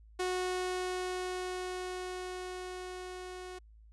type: tone with level ramp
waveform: sawtooth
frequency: 366.2 Hz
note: F#4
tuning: 18 cents flat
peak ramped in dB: -27 to -39 dBFS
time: 0.19-3.59 s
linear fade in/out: 10 ms
effects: added 54 Hz sine -54 dBFS peak until 3.92 s + resampled to 24000 Hz